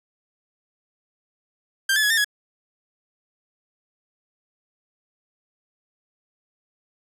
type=tone with pitch steps; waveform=sawtooth; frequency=1582 / 1728 / 1680 / 1806 / 1677 Hz; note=G6 / A6 / G#6 / A6 / G#6; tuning=+15 / -32 / +19 / +45 / +16 cents; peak=-14 dBFS; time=1.89-2.245 s; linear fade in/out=5 ms; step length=71 ms; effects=resampled to 32000 Hz